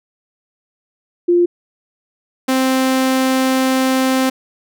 sine / sawtooth tone pair in turn, 349.2 / 261.6 Hz, F4 / C4, 0 / 0 cents, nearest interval perfect fourth, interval 500 cents, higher first, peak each -9 / -9 dBFS, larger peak neither, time 1.28-1.46 / 2.48-4.3 s, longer second, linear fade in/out 10 ms, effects none

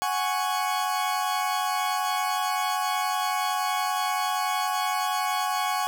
40% pulse chord, F# suspended second, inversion none, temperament equal, 740 / 830.6 / 1108.7 Hz, F#5 / G#5 / C#6, 0 / 0 / 0 cents, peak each -28 dBFS, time 0.02-5.87 s, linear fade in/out 0 ms, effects 10-bit

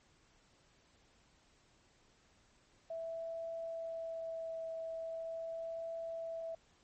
sine tone with vibrato, 657 Hz, E5, 6 cents flat, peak -39 dBFS, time 2.9-6.55 s, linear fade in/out 5 ms, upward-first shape triangle, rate 0.41 Hz, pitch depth 12 cents each way, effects pink hiss -69 dBFS RMS until 6.83 s + MP3 32 kbps

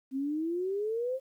sine exponential sweep, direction up, 260 to 537 Hz, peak -29 dBFS, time 0.11-1.2 s, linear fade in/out 50 ms, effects 11-bit

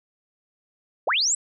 sine linear sweep, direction up, 360.6 to 8080 Hz, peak -19 dBFS, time 1.07-1.35 s, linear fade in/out 5 ms, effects none

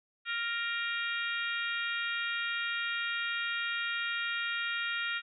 harmonic tone with a mistuned harmonic, 466.2 Hz, A#4, in tune, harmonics 3 / 4 / 5 / 6 / 7 / 8, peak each -35 / -37 / -39 / -41 / -42 / -43 dBFS, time 0.25-5.22 s, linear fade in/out 50 ms, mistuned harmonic 5, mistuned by +35 cents, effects none

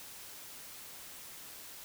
silence, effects white hiss -49 dBFS RMS until 1.84 s

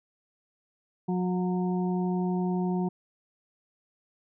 harmonic tone with a mistuned harmonic, 181.2 Hz, F#3, 36 cents flat, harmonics 1 / 2 / 4 / 5, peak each -26 / -32 / -38 / -40 dBFS, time 1.08-2.89 s, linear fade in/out 10 ms, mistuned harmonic 5, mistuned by +22 cents, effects none

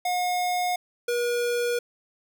square tone pair in turn, 720 / 480.5 Hz, F#5 / B4, -47 / -48 cents, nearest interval perfect fifth, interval 701 cents, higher first, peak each -24 dBFS, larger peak neither, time 0.05-0.76 / 1.08-1.79 s, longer neither, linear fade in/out 5 ms, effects none

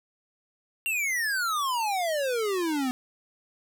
square exponential sweep, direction down, 2794 to 246.9 Hz, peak -26 dBFS, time 0.86-2.91 s, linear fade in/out 0 ms, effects none

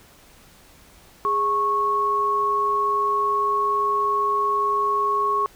sine tone pair together, 412.6 / 1100.6 Hz, G#4 / C#6, -11 / -13 cents, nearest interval octave + perfect fourth, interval 1698 cents, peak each -27 / -19 dBFS, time 1.25-5.46 s, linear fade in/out 0 ms, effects pink hiss -51 dBFS RMS until 5.55 s

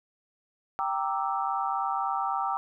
sine chord, E half-diminished seventh, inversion first, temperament equal, 784 / 932.3 / 1174.7 / 1318.5 Hz, G5 / Bb5 / D6 / E6, 0 / 0 / 0 / 0 cents, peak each -30 / -33 / -32 / -33 dBFS, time 0.79-2.57 s, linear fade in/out 0 ms, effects none

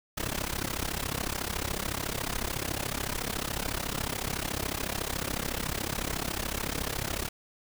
pink noise with amplitude modulation, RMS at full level -29 dBFS, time 0.17-7.29 s, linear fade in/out 10 ms, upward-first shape sine, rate 33.9 Hz, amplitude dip 90%, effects none

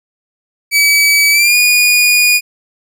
sawtooth tone with pitch glide, 2287 to 2451 Hz, D7 to D#7, -47 to -27 cents, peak -4 dBFS, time 0.71-2.41 s, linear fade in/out 50 ms, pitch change +120 cents, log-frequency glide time 1.31-1.56 s, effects none

